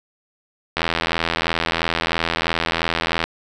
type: click train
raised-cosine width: 0.3 ms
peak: -3 dBFS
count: 206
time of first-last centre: 0.77-3.24 s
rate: 83 Hz
effects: none